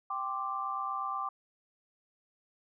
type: chord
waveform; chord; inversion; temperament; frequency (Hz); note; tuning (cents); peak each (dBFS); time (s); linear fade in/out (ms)
sine; G suspended fourth; none; equal; 784 / 1046.5 / 1174.7; G5 / C6 / D6; 0 / 0 / 0; -39 / -39 / -34; 0.1-1.29; 5
effects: none